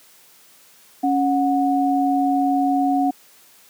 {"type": "tone pair together", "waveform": "sine", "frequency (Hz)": [277.2, 732.6], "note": ["C#4", "F#5"], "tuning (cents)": [0, -17], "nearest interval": "octave + perfect fourth", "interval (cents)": 1683, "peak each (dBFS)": [-18, -19], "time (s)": [1.03, 3.11], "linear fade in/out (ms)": 10, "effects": ["white hiss -51 dBFS RMS until 3.69 s", "high-pass 150 Hz 12 dB/octave"]}